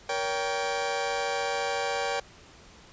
sawtooth chord, G diminished, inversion first, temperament just, 470.4 / 564.5 / 784 Hz, Bb4 / Db5 / G5, +16 / +31 / 0 cents, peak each -29 / -28 / -27 dBFS, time 0.09-2.2 s, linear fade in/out 5 ms, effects pink hiss -52 dBFS RMS until 2.92 s + resampled to 16000 Hz

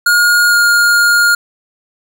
square tone with pitch glide, 1430 to 1418.5 Hz, F6 to F6, +41 to +27 cents, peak -8 dBFS, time 0.06-1.35 s, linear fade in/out 5 ms, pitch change -14 cents, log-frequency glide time 0.49-0.56 s, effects none

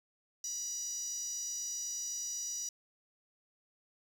10% pulse tone with high-pass filter, 971 Hz, B5, 30 cents flat, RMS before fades -39 dBFS, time 0.44-2.69 s, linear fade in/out 2 ms, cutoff 6000 Hz, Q 9.8, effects none

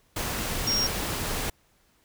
sine tone in noise, 5580 Hz, F8, 2 cents flat, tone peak -23 dBFS, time 0.67-0.87 s, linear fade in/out 5 ms, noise pink, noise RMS -30 dBFS, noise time 0.16-1.5 s, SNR +4 dB, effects pink hiss -65 dBFS RMS until 2.04 s

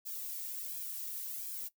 violet noise with flanger, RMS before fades -41 dBFS, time 0.05-1.69 s, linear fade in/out 20 ms, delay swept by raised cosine 1.2 to 2.2 ms, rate 1.4 Hz, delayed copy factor +0.8, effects noise-tail reverb RT60 0.1 s tail -18 dB re dry

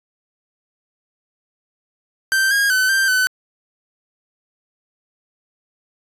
45% pulse tone with pitch steps, 1562 / 1630 / 1516 / 1572 / 1510 Hz, G6 / G#6 / F#6 / G6 / F#6, -7 / -33 / +42 / +4 / +35 cents, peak -14 dBFS, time 2.32-3.27 s, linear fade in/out 0 ms, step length 190 ms, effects resampled to 32000 Hz

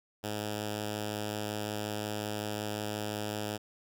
5% pulse tone with notch filter, 105.5 Hz, G#2, 28 cents sharp, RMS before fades -36 dBFS, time 0.23-3.58 s, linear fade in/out 20 ms, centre 1100 Hz, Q 1.5, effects none

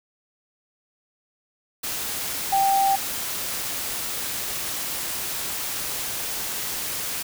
sine tone in noise, 784 Hz, G5, in tune, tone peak -17 dBFS, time 2.52-2.96 s, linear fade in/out 10 ms, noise white, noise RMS -29 dBFS, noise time 1.83-7.23 s, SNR +9 dB, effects none

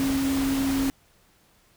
sine tone in noise, 271 Hz, C#4, 39 cents flat, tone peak -22 dBFS, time 0-0.9 s, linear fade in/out 0 ms, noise pink, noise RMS -32 dBFS, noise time 0-0.9 s, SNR +7 dB, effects pink hiss -61 dBFS RMS until 1.76 s

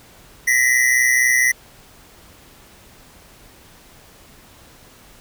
square tone pair together, 1896 / 2020 Hz, A#6 / B6, +29 / +39 cents, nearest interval minor second, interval 110 cents, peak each -17 dBFS, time 0.47-1.52 s, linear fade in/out 10 ms, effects pink hiss -47 dBFS RMS until 5.2 s

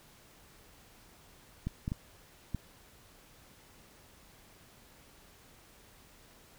clicks, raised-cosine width 5 ms, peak -21 dBFS, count 4, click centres 1.67 / 1.879 / 1.919 / 2.547 s, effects pink hiss -59 dBFS RMS until 6.58 s

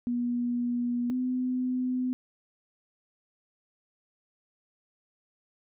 sine tone pair in turn, 241.9 / 253.2 Hz, B3 / B3, -36 / +43 cents, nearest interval minor second, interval 79 cents, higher second, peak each -26 / -26 dBFS, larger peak neither, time 0.07-1.1 / 1.1-2.13 s, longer neither, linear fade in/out 0 ms, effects none

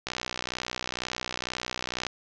click train, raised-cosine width 0.2 ms, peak -13 dBFS, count 125, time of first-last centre 0.07-2.067 s, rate 62.1 Hz, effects resampled to 16000 Hz + 7-bit

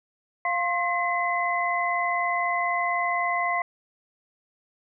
sine tone cluster, 698 / 1063 / 2031 Hz, F5 / C6 / B6, -1 / +27 / +48 cents, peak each -27 dBFS, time 0.45-3.62 s, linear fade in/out 2 ms, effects none

